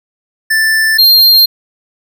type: tone pair in turn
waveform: square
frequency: 1765 / 4198 Hz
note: A6 / C8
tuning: +5 / +5 cents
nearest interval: octave + minor third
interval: 1500 cents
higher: second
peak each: -9 / -4 dBFS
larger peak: second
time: 0.5-0.98 / 0.98-1.46 s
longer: neither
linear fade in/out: 10 ms
effects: none